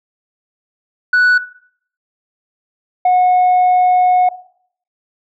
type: tone pair in turn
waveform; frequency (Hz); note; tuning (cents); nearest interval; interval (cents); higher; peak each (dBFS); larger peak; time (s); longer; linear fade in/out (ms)
sine; 1480 / 729; F#6 / F#5; 0 / -26; octave; 1226; first; -6; neither; 1.13-1.38 / 3.05-4.29; second; 5
effects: noise-tail reverb RT60 0.6 s tail -17 dB re dry + tanh soft clip ceiling -7 dBFS